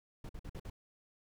brown noise bursts, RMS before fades -44 dBFS, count 5, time 0.24-0.7 s, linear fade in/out 5 ms, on 52 ms, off 50 ms, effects none

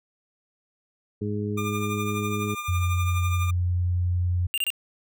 harmonic tone, 104 Hz, G#2, 3 cents sharp, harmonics 1 / 2 / 3 / 4, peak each -29 / -30 / -35 / -32 dBFS, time 1.21-2.55 s, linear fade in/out 10 ms
25% pulse tone with tremolo, 1201 Hz, D6, 38 cents sharp, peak -24 dBFS, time 1.57-3.51 s, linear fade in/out 10 ms, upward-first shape triangle, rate 12 Hz, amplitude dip 60%
sine tone, 88.9 Hz, F2, 31 cents sharp, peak -21 dBFS, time 2.68-4.47 s, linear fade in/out 10 ms
square tone bursts, 2794 Hz, F7, in tune, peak -24 dBFS, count 3, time 4.54-4.703 s, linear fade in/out 0 ms, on 37 ms, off 26 ms
effects none

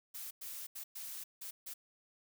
blue noise bursts at uneven times, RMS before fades -45 dBFS, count 6, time 0.14-0.31 / 0.41-0.67 / 0.75-0.84 / 0.95-1.24 / 1.41-1.51 / 1.66-1.74 s, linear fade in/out 10 ms, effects none

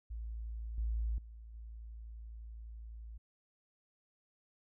sine tone with level steps, 55.9 Hz, A1, 28 cents sharp, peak -39 / -32 / -48 / -45 dBFS, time 0.1-3.18 s, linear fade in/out 10 ms, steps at 0.78 / 1.18 / 1.54 s, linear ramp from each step 2 ms, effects none

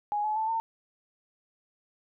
sine tone with pitch steps, 830.6 / 854.4 / 879 / 904.2 Hz, G#5 / G#5 / A5 / A5, 0 / +49 / -2 / +47 cents, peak -26 dBFS, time 0.12-0.6 s, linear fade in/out 0 ms, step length 120 ms, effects none

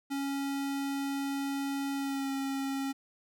square tone with pitch glide, 277.2 to 272.3 Hz, C#4 to C#4, 0 to -31 cents, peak -32 dBFS, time 0.1-2.93 s, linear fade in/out 20 ms, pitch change -31 cents, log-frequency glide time 1.95-2.31 s, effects none

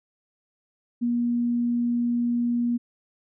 sine tone, 239 Hz, A#3, 43 cents sharp, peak -21 dBFS, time 1.01-2.78 s, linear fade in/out 20 ms, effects none

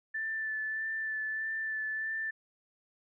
sine tone with vibrato, 1760 Hz, A6, in tune, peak -32 dBFS, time 0.14-2.31 s, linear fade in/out 10 ms, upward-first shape sine, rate 1.6 Hz, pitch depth 17 cents each way, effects none

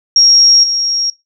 sine tone with level steps, 5588 Hz, F8, in tune, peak -4 / -12 dBFS, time 0.16-1.1 s, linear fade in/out 2 ms, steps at 0.63 s, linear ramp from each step 10 ms, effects noise-tail reverb RT60 0.2 s tail -21 dB re dry

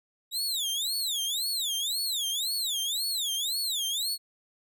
sawtooth tone with vibrato, 3729 Hz, A#7, in tune, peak -25 dBFS, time 0.31-4.18 s, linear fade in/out 50 ms, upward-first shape sine, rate 1.9 Hz, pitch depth 290 cents each way, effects none

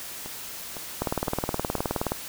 two click trains, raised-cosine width 1 ms, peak -23 / -11 dBFS, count 4 / 22, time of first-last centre 0.26-1.783 / 1.02-2.119 s, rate 1.97 / 19.1 Hz, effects white hiss -38 dBFS RMS until 2.28 s

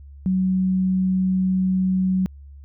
sine tone, 186.8 Hz, F#3, 17 cents sharp, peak -17 dBFS, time 0.26-2.26 s, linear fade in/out 0 ms, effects added 70 Hz sine -39 dBFS peak until 2.64 s

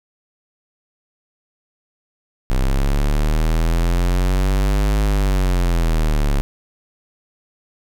square linear two-way sweep, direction up then down, 31.86 to 51.8 to 34.4 Hz, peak -15 dBFS, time 2.5-6.41 s, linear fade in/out 0 ms, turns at 5 s, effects none

